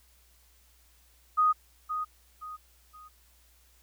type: tone with echo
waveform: sine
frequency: 1244.5 Hz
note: D#6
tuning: in tune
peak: -20 dBFS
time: 1.37-1.53 s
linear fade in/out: 20 ms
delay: 520 ms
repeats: 3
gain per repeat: -9 dB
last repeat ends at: 3.09 s
effects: added 60 Hz sine -62 dBFS peak until 3.82 s + white hiss -64 dBFS RMS until 3.82 s